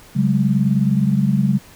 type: chord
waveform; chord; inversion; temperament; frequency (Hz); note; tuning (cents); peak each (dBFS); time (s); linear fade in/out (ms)
sine; C# suspended fourth; none; equal with one note detuned; 138.59 / 188.45 / 207.7; C#3 / F#3 / G#3; 0 / +32 / 0; -18; 0.15-1.59; 20
effects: pink hiss -45 dBFS RMS until 1.75 s